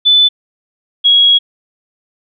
sine tone pair in turn, 3500 / 3316 Hz, A7 / G#7, -10 / -3 cents, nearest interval minor second, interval 93 cents, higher first, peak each -5 dBFS, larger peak neither, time 0.05-0.29 / 1.04-1.39 s, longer second, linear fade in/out 20 ms, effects none

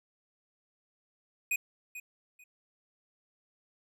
square tone with echo, 2489 Hz, D#7, in tune, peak -28 dBFS, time 1.51-1.56 s, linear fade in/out 5 ms, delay 440 ms, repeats 2, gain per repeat -13 dB, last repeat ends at 2.44 s, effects none

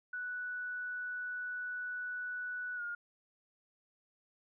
sine tone with pitch glide, 1480 to 1422.2 Hz, F#6 to F6, 0 to +31 cents, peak -37 dBFS, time 0.13-2.95 s, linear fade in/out 5 ms, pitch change -69 cents, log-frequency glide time 2.76-2.82 s, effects none

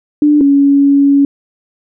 sine tone pair in turn, 296.2 / 280.5 Hz, D4 / C#4, +15 / +21 cents, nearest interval minor second, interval 94 cents, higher first, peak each -5 dBFS, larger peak neither, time 0.22-0.41 / 0.41-1.25 s, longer second, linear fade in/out 2 ms, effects none

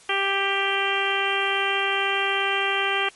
harmonic tone, 393.6 Hz, G4, 7 cents sharp, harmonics 1 / 2 / 3 / 4 / 5 / 6 / 7 / 8, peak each -29 / -29 / -29 / -29 / -29 / -29 / -29 / -29 dBFS, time 0.09-3.09 s, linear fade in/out 5 ms, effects white hiss -51 dBFS RMS until 3.15 s + MP3 48 kbps

